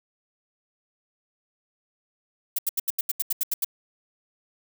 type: noise bursts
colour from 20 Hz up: violet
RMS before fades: -24 dBFS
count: 11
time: 2.56-3.646 s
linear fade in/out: 5 ms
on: 26 ms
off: 80 ms
effects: none